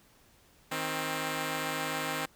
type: tone pair together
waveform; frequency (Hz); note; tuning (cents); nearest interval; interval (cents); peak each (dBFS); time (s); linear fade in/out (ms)
5% pulse; 157.15 / 264.3; D#3 / C4; +18 / +18; major sixth; 900; -24 / -22; 0.71-2.26; 10
effects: pink hiss -62 dBFS RMS until 2.35 s